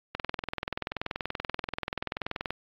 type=click train; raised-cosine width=0.3 ms; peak=-14 dBFS; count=50; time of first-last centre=0.15-2.506 s; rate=20.8 Hz; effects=low-pass 4000 Hz 12 dB/octave + AAC 64 kbps